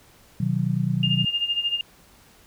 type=chord; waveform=sine; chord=B major; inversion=none; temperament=equal with one note detuned; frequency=125.92 / 155.56 / 185 Hz; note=B2 / D#3 / F#3; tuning=+34 / 0 / 0 cents; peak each=-25 dBFS; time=0.4-1.25 s; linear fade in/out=5 ms
type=tone with tremolo; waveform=sine; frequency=2818 Hz; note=F7; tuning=15 cents sharp; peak=-19 dBFS; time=1.03-1.81 s; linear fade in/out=2 ms; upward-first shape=sine; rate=13 Hz; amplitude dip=75%
effects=pink hiss -54 dBFS RMS until 2.46 s